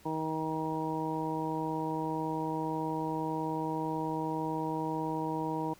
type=harmonic tone; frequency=158.2 Hz; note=D#3; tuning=29 cents sharp; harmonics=1 / 2 / 3 / 4 / 5 / 6; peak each=-39 / -35 / -39 / -44 / -41 / -36 dBFS; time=0.05-5.74 s; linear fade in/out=10 ms; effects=pink hiss -59 dBFS RMS until 5.79 s